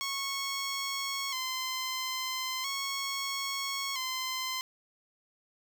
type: tone with vibrato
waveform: 10% pulse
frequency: 1067 Hz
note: C6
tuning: 34 cents sharp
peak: -24 dBFS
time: 0.01-4.61 s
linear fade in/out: 0 ms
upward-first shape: square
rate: 0.38 Hz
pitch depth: 54 cents each way
effects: none